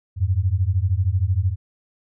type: beating tone pair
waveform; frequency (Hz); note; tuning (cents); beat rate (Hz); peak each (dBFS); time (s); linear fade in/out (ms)
sine; 87.2 / 100.2; F2 / G2; -2 / +38; 13; -20; 0.16-1.56; 50
effects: none